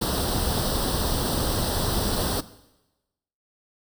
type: noise with comb filter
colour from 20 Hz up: pink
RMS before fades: -25 dBFS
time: 0.01-2.41 s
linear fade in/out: 10 ms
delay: 0.22 ms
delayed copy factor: +0.8
effects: noise-tail reverb RT60 1.0 s tail -17 dB re dry